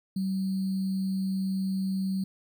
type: tone with sample-and-hold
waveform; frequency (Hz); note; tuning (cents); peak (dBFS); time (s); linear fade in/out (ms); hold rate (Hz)
sine; 190.8; G3; -47; -26; 0.16-2.24; 5; 4410
effects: none